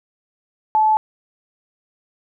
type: tone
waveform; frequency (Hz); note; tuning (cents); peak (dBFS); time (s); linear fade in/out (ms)
sine; 866; A5; -28; -12; 0.75-0.97; 0
effects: none